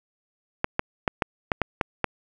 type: clicks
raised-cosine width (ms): 0.5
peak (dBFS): -6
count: 8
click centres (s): 0.644 / 0.794 / 1.078 / 1.222 / 1.518 / 1.617 / 1.812 / 2.043
effects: none